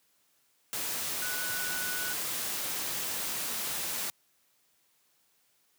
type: tone in noise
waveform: sine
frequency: 1480 Hz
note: F#6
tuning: in tune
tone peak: -36 dBFS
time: 1.22-2.13 s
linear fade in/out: 0 ms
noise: white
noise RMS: -34 dBFS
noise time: 0.73-4.1 s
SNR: -5 dB
effects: white hiss -70 dBFS RMS until 5.78 s + high-pass 100 Hz 12 dB/octave